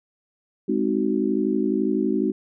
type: chord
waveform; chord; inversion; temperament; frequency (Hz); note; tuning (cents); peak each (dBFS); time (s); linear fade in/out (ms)
sine; Ab dominant seventh; none; just; 207.7 / 259.6 / 311.5 / 373.8; Ab3 / C4 / Eb4 / Gb4; 0 / -13 / +2 / +18; -25; 0.68-2.32; 10
effects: none